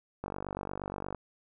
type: click train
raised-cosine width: 1 ms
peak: -22 dBFS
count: 45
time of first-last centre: 0.24-1.147 s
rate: 48.5 Hz
effects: none